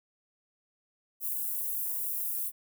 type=high-pass noise; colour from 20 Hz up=white; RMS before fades=-33 dBFS; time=1.2-2.52 s; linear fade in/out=50 ms; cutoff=11000 Hz; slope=24 dB/octave; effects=none